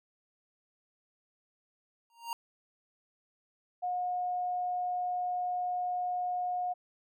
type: tone with exponential growth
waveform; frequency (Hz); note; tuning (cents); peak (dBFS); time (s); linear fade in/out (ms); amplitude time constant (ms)
square; 932.3; A#5; 0; -31; 2.1-2.33; 1; 49
type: tone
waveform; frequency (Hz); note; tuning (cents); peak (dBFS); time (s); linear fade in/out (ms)
sine; 721; F#5; -45; -30; 3.82-6.74; 20
effects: none